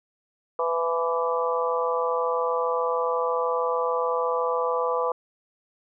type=harmonic tone with a mistuned harmonic; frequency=166.4 Hz; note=E3; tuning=17 cents sharp; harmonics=3 / 4 / 5 / 6 / 7; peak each=-25 / -32 / -33 / -29 / -29 dBFS; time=0.59-5.12 s; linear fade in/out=2 ms; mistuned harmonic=5; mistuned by=+26 cents; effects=none